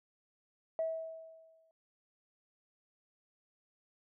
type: tone with exponential decay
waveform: sine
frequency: 648 Hz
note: E5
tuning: 30 cents flat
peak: -29 dBFS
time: 0.79-1.71 s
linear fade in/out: 1 ms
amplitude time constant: 200 ms
effects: tanh soft clip ceiling -25 dBFS